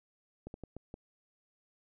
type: slowing click train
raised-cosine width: 2 ms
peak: -30 dBFS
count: 5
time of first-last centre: 0.47-0.941 s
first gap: 71 ms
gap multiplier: 1.35
effects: none